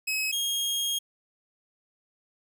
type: tone pair in turn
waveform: sawtooth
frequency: 2558 / 3253 Hz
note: D#7 / G#7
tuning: +47 / -37 cents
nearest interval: major third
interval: 416 cents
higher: second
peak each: -23 dBFS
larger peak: neither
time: 0.07-0.32 / 0.32-0.99 s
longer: second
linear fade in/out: 10 ms
effects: none